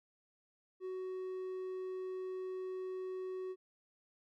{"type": "tone", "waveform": "triangle", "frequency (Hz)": 372.7, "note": "F#4", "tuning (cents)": 13, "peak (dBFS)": -37, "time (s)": [0.8, 3.56], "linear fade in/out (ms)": 50, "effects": []}